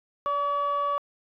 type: tone pair together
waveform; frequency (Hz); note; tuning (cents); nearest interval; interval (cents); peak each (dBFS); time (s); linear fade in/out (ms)
sine; 575.1 / 1141; D5 / C#6; -36 / +50; octave; 1186; -29 / -23; 0.26-0.98; 0
effects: tanh soft clip ceiling -20 dBFS